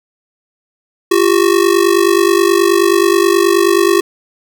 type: ring-modulated tone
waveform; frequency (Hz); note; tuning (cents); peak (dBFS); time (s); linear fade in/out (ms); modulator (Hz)
square; 370; F#4; 0; -6; 1.11-4.01; 5; 24.7
effects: none